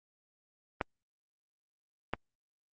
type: clicks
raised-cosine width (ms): 0.5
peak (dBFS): -15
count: 2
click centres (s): 0.812 / 2.136
effects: Opus 32 kbps